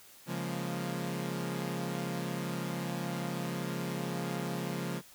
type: chord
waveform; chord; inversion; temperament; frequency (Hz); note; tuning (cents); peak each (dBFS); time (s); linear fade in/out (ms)
sawtooth; Bb minor seventh; first; equal; 138.59 / 174.61 / 207.7 / 233.1; Db3 / F3 / Ab3 / Bb3; 0 / 0 / 0 / 0; -35 / -33 / -38 / -38; 0.26-5.02; 50
effects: white hiss -56 dBFS RMS until 5.14 s